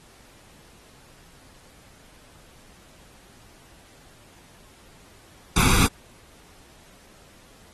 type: noise with comb filter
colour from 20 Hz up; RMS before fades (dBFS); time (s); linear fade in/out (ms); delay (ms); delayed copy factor
pink; -19; 5.56-5.87; 5; 0.82; +0.85
effects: pink hiss -53 dBFS RMS until 7.73 s + AAC 32 kbps